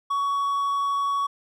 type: tone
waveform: triangle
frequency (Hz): 1122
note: C#6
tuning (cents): +21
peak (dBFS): -20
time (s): 0.1-1.27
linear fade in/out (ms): 10
effects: none